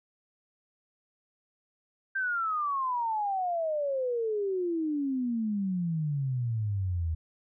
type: exponential sweep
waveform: sine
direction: down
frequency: 1584 to 78.6 Hz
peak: -27 dBFS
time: 2.15-7.15 s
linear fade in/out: 10 ms
effects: none